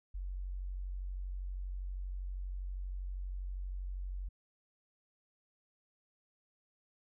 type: tone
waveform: sine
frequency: 46.27 Hz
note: F#1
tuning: 1 cent sharp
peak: -37 dBFS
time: 0.14-4.29 s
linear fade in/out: 10 ms
effects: none